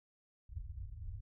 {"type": "low-pass noise", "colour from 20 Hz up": "white", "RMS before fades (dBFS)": -45, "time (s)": [0.49, 1.21], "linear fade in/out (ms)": 10, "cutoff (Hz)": 100, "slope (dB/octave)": 48, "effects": []}